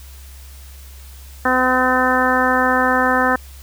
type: harmonic tone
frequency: 255.2 Hz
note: C4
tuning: 43 cents flat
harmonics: 1 / 2 / 3 / 4 / 5 / 6 / 7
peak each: -21 / -21 / -21 / -21 / -21 / -21 / -21 dBFS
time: 1.45-3.36 s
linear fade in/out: 5 ms
effects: added 67 Hz sine -36 dBFS peak until 3.62 s + white hiss -45 dBFS RMS until 3.62 s